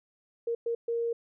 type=tone bursts at uneven times; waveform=sine; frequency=466.2 Hz; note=A#4; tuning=in tune; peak=-27 dBFS; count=3; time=0.47-0.55 / 0.66-0.75 / 0.88-1.13 s; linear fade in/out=5 ms; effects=none